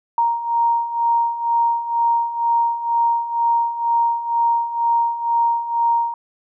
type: beating tone pair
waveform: sine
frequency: 932.3 / 934.4 Hz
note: A#5 / A#5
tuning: 0 / +4 cents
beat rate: 2.1 Hz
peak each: -22 / -17 dBFS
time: 0.18-6.14 s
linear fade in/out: 2 ms
effects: none